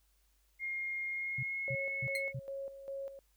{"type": "tone with pitch glide", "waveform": "sine", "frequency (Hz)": [2132, 2192], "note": ["C7", "C#7"], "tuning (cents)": [32, -20], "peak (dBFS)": -35, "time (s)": [0.59, 2.33], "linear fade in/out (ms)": 50, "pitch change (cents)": 48, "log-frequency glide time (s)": [1.07, 1.92]}
{"type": "tone bursts", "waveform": "sine", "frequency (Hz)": 130.81, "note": "C3", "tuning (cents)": 0, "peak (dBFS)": -36, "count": 4, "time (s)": [1.38, 2.394], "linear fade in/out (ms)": 5, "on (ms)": 51, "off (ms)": 270}
{"type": "tone with tremolo", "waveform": "sine", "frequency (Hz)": 548, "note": "C#5", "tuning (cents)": -20, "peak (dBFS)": -38, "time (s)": [1.68, 3.19], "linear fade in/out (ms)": 0, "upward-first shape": "square", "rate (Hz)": 2.5, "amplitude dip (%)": 65}
{"type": "tone with exponential decay", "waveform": "35% pulse", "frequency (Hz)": 2093, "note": "C7", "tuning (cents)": 0, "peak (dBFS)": -30, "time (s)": [2.15, 2.24], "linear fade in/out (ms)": 2, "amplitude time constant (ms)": 18}
{"effects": ["added 50 Hz sine -70 dBFS peak until 3.36 s", "white hiss -75 dBFS RMS until 3.36 s"]}